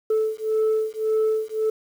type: beating tone pair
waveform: sine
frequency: 436 / 437.8 Hz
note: A4 / A4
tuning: -16 / -9 cents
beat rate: 1.8 Hz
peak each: -21 / -21 dBFS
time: 0.1-1.7 s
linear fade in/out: 5 ms
effects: tanh soft clip ceiling -16 dBFS + 8-bit